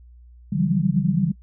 sine tone cluster, 141.7 / 162.6 / 173.5 / 188.8 / 197.5 Hz, C#3 / E3 / F3 / F#3 / G3, +38 / -23 / -11 / +35 / +13 cents, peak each -24 dBFS, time 0.52-1.32 s, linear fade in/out 10 ms, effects noise-tail reverb RT60 0.1 s tail -22 dB re dry + added 60 Hz sine -44 dBFS peak until 1.42 s

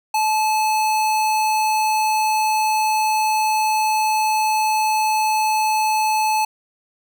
square tone, 865 Hz, A5, 30 cents flat, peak -17 dBFS, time 0.14-6.45 s, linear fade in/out 5 ms, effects none

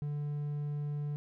triangle tone, 146.7 Hz, D3, 2 cents flat, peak -31 dBFS, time 0.02-1.16 s, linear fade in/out 0 ms, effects none

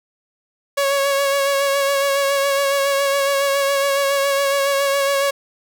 sawtooth tone with vibrato, 556 Hz, C#5, 5 cents sharp, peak -12 dBFS, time 0.77-5.31 s, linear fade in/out 10 ms, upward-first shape sine, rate 7.2 Hz, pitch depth 24 cents each way, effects none

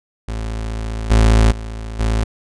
35% pulse tone with level steps, 55 Hz, A1, in tune, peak -20 / -7 / -24 / -13 dBFS, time 0.28-2.24 s, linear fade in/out 5 ms, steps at 1.1 / 1.51 / 1.99 s, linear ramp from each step 10 ms, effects resampled to 22050 Hz

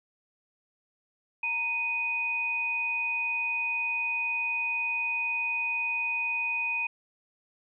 sine tone pair together, 924 / 2489 Hz, A#5 / D#7, -16 / 0 cents, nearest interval octave + perfect fourth, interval 1716 cents, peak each -38 / -27 dBFS, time 1.43-6.87 s, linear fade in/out 5 ms, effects none

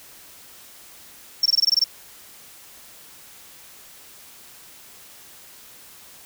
sine tone bursts, 5460 Hz, F8, 40 cents flat, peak -11 dBFS, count 9, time 1.43-1.841 s, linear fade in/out 5 ms, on 27 ms, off 21 ms, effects tanh soft clip ceiling -13 dBFS + white hiss -46 dBFS RMS until 6.25 s

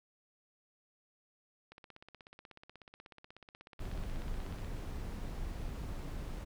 click train, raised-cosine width 0.3 ms, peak -36 dBFS, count 49, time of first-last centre 1.72-4.647 s, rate 16.4 Hz
brown noise, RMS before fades -40 dBFS, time 3.79-6.45 s, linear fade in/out 20 ms
effects none

